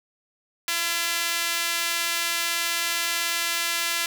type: tone with high-pass filter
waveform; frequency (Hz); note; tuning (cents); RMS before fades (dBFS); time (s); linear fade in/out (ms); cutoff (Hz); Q
sawtooth; 338.5; E4; +46; -26; 0.68-4.06; 2; 2100; 0.81
effects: none